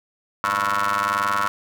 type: ring-modulated tone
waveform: 25% pulse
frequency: 101.7 Hz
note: G#2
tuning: 36 cents flat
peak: -13 dBFS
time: 0.44-1.48 s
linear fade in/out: 0 ms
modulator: 1210 Hz
effects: none